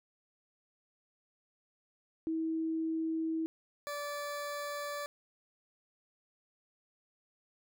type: tone pair in turn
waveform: sine / 20% pulse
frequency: 322.5 / 580.5 Hz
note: E4 / D5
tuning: -38 / -20 cents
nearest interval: minor seventh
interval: 1018 cents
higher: second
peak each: -31 / -32 dBFS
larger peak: first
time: 2.27-3.46 / 3.87-5.06 s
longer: neither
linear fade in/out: 0 ms
effects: none